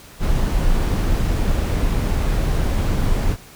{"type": "noise", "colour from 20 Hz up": "brown", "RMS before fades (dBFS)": -18, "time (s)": [0.19, 3.37], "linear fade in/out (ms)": 50, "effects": ["pink hiss -43 dBFS RMS until 3.55 s"]}